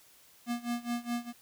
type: tone with tremolo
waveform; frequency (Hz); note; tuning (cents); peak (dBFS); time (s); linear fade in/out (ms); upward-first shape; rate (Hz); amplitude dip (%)
square; 238.7; A#3; +41; -30; 0.46-1.33; 50; sine; 4.8; 90
effects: white hiss -60 dBFS RMS until 1.41 s